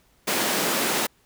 pink high-pass noise, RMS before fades -24 dBFS, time 0.27-1.07 s, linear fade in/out 10 ms, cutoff 210 Hz, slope 24 dB/octave, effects pink hiss -62 dBFS RMS until 1.25 s

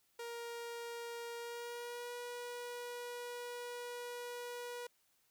sawtooth tone with pitch glide, 469.7 to 484.6 Hz, A#4 to B4, +13 to -33 cents, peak -39 dBFS, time 0.19-4.87 s, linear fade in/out 5 ms, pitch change +54 cents, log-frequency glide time 1.37-2.13 s, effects white hiss -75 dBFS RMS until 5.3 s

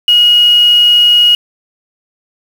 sine tone with quantisation, 2892 Hz, F#7, 40 cents flat, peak -4 dBFS, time 0.08-1.35 s, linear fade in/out 2 ms, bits 4, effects none

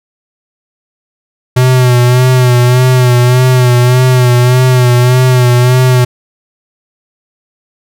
square tone with vibrato, 125.3 Hz, B2, 25 cents sharp, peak -5 dBFS, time 1.56-6.05 s, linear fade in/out 10 ms, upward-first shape sine, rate 1.7 Hz, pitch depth 43 cents each way, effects none

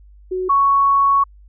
sine tone pair in turn, 370 / 1111.5 Hz, F#4 / C#6, 0 / +4 cents, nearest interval octave + perfect fifth, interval 1904 cents, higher second, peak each -19 / -11 dBFS, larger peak second, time 0.31-0.49 / 0.49-1.24 s, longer second, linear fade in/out 10 ms, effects added 50 Hz sine -42 dBFS peak until 1.48 s

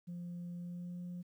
sine tone with pitch glide, 174.61 to 177.15 Hz, F3 to F3, 0 to +25 cents, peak -39 dBFS, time 0.07-1.23 s, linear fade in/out 20 ms, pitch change +25 cents, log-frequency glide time 0.55-1.01 s, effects tanh soft clip ceiling -39 dBFS + 12-bit

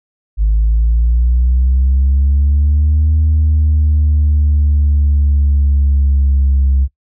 sine linear two-way sweep, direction up then down, 51.7 to 77.78 to 66.9 Hz, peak -7 dBFS, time 0.37-6.88 s, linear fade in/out 50 ms, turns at 3.16 s, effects noise-tail reverb RT60 0.1 s tail -20 dB re dry + tanh soft clip ceiling -6 dBFS

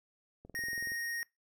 click train, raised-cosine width 2 ms, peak -37 dBFS, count 11, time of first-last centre 0.45-0.919 s, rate 21.3 Hz
square tone, 1864.7 Hz, A#6, in tune, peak -36 dBFS, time 0.55-1.23 s, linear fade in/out 0 ms
effects noise-tail reverb RT60 0.2 s tail -23 dB re dry

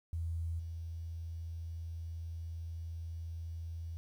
sine tone with level steps, 82.9 Hz, E2, 10 cents sharp, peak -34 / -39 dBFS, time 0.13-3.97 s, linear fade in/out 0 ms, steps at 0.59 s, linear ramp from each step 5 ms, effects 11-bit

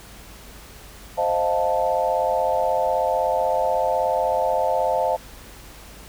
sine chord, F dominant seventh, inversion second, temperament equal, 523.3 / 622.3 / 698.5 / 880 Hz, C5 / Eb5 / F5 / A5, 0 / 0 / 0 / 0 cents, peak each -24 dBFS, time 1.17-5.17 s, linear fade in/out 20 ms, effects added 50 Hz sine -45 dBFS peak until 6.08 s + pink hiss -44 dBFS RMS until 6.08 s

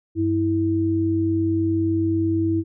sine tone pair together, 97.07 / 326.5 Hz, G2 / E4, -16 / -17 cents, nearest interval octave + major sixth, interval 2099 cents, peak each -24 / -19 dBFS, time 0.15-2.64 s, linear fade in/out 50 ms, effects none

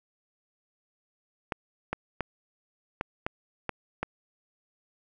clicks, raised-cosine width 0.5 ms, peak -14 dBFS, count 7, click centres 1.522 / 1.93 / 2.207 / 3.011 / 3.265 / 3.693 / 4.03 s, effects none

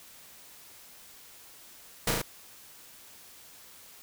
pink noise with echo, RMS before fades -26 dBFS, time 2.07-2.11 s, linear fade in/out 5 ms, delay 36 ms, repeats 3, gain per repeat -2 dB, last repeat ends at 2.218 s, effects white hiss -52 dBFS RMS until 4.02 s

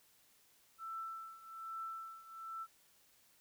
sine tone with tremolo, 1330 Hz, E6, 15 cents sharp, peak -40 dBFS, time 0.78-2.67 s, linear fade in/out 50 ms, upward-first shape triangle, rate 1.2 Hz, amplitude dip 85%, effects white hiss -69 dBFS RMS until 3.4 s

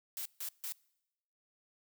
blue noise bursts, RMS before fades -40 dBFS, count 3, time 0.17-0.722 s, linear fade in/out 0 ms, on 84 ms, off 150 ms, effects noise-tail reverb RT60 0.9 s tail -25 dB re dry

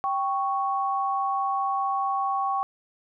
sine tone pair together, 784 / 1108.7 Hz, G5 / C#6, 0 / 0 cents, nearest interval tritone, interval 600 cents, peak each -26 dBFS, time 0.04-2.63 s, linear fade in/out 0 ms, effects none

